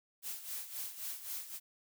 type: noise with tremolo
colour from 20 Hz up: blue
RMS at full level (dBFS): -40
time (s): 0.22-1.6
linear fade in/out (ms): 50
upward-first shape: sine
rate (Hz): 3.8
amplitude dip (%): 70
effects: none